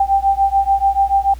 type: beating tone pair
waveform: sine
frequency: 784 / 790.9 Hz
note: G5 / G5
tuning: 0 / +15 cents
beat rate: 6.9 Hz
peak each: -15 dBFS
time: 0-1.34 s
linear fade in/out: 5 ms
effects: added 60 Hz sine -30 dBFS peak until 1.39 s + pink hiss -47 dBFS RMS until 1.39 s